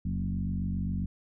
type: tone with frequency modulation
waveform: sine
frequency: 130.81 Hz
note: C3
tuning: in tune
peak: -28 dBFS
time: 0.05-1.06 s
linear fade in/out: 5 ms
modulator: 47.4 Hz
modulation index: 2
effects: none